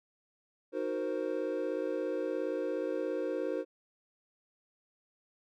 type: chord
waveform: triangle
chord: C half-diminished seventh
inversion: first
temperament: equal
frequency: 311.1 / 370 / 466.2 / 523.3 Hz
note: Eb4 / Gb4 / Bb4 / C5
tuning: 0 / 0 / 0 / 0 cents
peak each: -36 / -36 / -35 / -34 dBFS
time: 0.72-3.65 s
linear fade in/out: 50 ms
effects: none